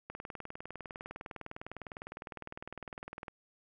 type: click train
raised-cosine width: 0.5 ms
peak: -27 dBFS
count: 64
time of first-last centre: 0.1-3.282 s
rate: 19.8 Hz
effects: none